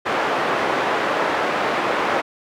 pink band-pass noise, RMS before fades -21 dBFS, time 0.05-2.22 s, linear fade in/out 20 ms, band 440 to 1800 Hz, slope 12 dB/octave, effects none

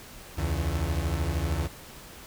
35% pulse beating tone pair, 70.2 / 83.2 Hz, C#2 / E2, +22 / +17 cents, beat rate 13 Hz, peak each -27 dBFS, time 0.37-1.68 s, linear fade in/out 20 ms, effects pink hiss -46 dBFS RMS until 2.26 s

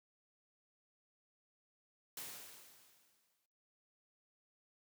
white noise with exponential decay, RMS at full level -45 dBFS, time 2.17-3.46 s, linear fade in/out 2 ms, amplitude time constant 280 ms, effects noise-tail reverb RT60 0.9 s tail -21 dB re dry + high-pass 100 Hz 12 dB/octave

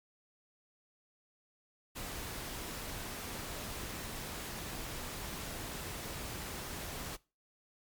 pink noise, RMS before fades -42 dBFS, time 1.95-7.17 s, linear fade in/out 20 ms, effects noise-tail reverb RT60 0.3 s tail -22 dB re dry + MP3 96 kbps

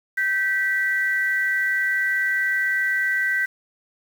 sine tone pair together, 1552 / 1955.4 Hz, G6 / B6, -18 / -18 cents, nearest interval major third, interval 400 cents, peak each -22 / -22 dBFS, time 0.17-3.46 s, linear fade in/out 10 ms, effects 7-bit

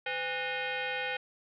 sine tone with frequency modulation, 509 Hz, C5, 48 cents flat, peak -31 dBFS, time 0.06-1.17 s, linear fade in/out 5 ms, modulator 661 Hz, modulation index 3.9, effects none

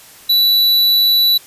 square tone, 3951 Hz, B7, in tune, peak -10 dBFS, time 0.29-1.38 s, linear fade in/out 10 ms, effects white hiss -41 dBFS RMS until 1.46 s + resampled to 32000 Hz

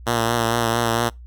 5% pulse tone with vibrato, 116.54 Hz, A#2, in tune, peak -7 dBFS, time 0.06-1.1 s, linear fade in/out 20 ms, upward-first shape triangle, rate 4.4 Hz, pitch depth 44 cents each way, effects noise-tail reverb RT60 0.2 s tail -25 dB re dry + added 60 Hz sine -37 dBFS peak until 1.26 s

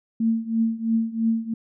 sine tone with tremolo, 226 Hz, A3, 47 cents sharp, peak -16 dBFS, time 0.2-1.54 s, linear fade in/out 5 ms, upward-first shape triangle, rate 3 Hz, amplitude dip 90%, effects none

